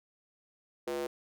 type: tone with high-pass filter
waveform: square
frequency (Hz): 70.4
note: C#2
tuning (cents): +27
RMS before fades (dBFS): -35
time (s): 0.87-1.07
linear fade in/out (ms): 5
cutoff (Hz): 420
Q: 6.7
effects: none